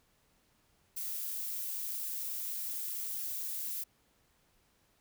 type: noise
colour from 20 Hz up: violet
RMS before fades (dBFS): -38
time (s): 0.96-3.84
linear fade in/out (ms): 10
effects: pink hiss -71 dBFS RMS until 5 s